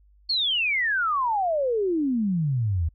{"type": "exponential sweep", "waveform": "sine", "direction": "down", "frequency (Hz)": [4449, 76], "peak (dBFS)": -21, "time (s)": [0.29, 2.89], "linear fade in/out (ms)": 10, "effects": ["added 50 Hz sine -54 dBFS peak until 2.94 s"]}